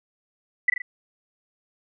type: tone with echo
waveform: sine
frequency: 1987 Hz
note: B6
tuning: 10 cents sharp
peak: -14 dBFS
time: 0.68-0.7 s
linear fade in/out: 5 ms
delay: 40 ms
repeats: 3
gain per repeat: -5 dB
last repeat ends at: 0.82 s
effects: none